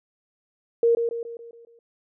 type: tone with echo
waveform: sine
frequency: 466.2 Hz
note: A#4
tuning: in tune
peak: -15 dBFS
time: 0.83-0.95 s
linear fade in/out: 2 ms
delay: 140 ms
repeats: 6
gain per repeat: -6 dB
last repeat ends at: 1.79 s
effects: none